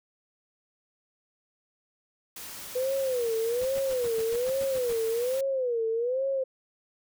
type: noise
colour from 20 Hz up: white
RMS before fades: -41 dBFS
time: 2.36-5.41 s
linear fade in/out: 5 ms
type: tone with vibrato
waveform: sine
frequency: 493.9 Hz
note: B4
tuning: in tune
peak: -25 dBFS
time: 2.75-6.44 s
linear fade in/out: 10 ms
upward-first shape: sine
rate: 1.2 Hz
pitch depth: 170 cents each way
type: noise bursts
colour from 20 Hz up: pink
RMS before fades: -42 dBFS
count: 10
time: 3.61-4.93 s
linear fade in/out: 5 ms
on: 42 ms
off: 100 ms
effects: none